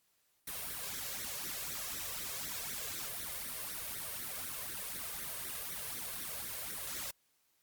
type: noise with flanger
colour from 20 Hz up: white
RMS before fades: -41 dBFS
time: 0.47-7.11 s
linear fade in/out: 5 ms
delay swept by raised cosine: 0.5 to 1.9 ms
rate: 4 Hz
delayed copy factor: +0.75
effects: white hiss -75 dBFS RMS until 7.62 s + Opus 48 kbps